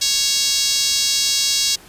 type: tone with high-pass filter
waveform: 5% pulse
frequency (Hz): 554.4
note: C#5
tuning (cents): 0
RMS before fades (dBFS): -18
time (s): 0.01-1.76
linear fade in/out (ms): 10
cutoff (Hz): 4400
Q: 1.3
effects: pink hiss -44 dBFS RMS until 1.88 s + resampled to 32000 Hz